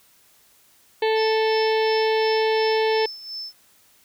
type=harmonic tone; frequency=440 Hz; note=A4; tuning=in tune; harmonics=1 / 2 / 4 / 5 / 6 / 7 / 8 / 9 / 10; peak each=-19 / -25 / -31 / -33 / -35 / -36 / -37 / -38 / -39 dBFS; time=1.02-3.06 s; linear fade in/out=5 ms
type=tone with tremolo; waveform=sine; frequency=5274 Hz; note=E8; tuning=in tune; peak=-29 dBFS; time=1.15-3.53 s; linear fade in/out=50 ms; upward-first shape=sine; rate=2.8 Hz; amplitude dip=65%
effects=white hiss -57 dBFS RMS until 4.04 s